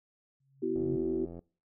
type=tone with exponential growth; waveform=sine; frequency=136.1 Hz; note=C#3; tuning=31 cents flat; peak=-32 dBFS; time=0.4-0.96 s; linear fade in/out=5 ms; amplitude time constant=120 ms
type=chord; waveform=sine; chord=B suspended fourth; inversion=none; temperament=equal with one note detuned; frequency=246.9 / 329.6 / 379.5 Hz; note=B3 / E4 / F#4; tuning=0 / 0 / +44 cents; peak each=-37 / -33 / -31 dBFS; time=0.62-1.26 s; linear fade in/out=10 ms
type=click train; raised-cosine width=2 ms; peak=-32 dBFS; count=55; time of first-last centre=0.76-1.392 s; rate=85.5 Hz
effects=noise-tail reverb RT60 0.4 s tail -23 dB re dry